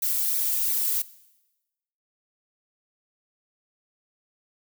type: noise with flanger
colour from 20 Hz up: violet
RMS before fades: -25 dBFS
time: 0.02-1.02 s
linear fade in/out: 5 ms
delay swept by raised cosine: 0.48 to 2.28 ms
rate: 2.9 Hz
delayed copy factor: +0.75
effects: noise-tail reverb RT60 1.0 s tail -19 dB re dry